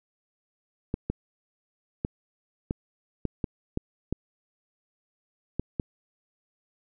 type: clicks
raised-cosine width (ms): 3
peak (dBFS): -14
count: 10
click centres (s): 0.941 / 1.1 / 2.049 / 2.709 / 3.253 / 3.442 / 3.774 / 4.126 / 5.596 / 5.798
effects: none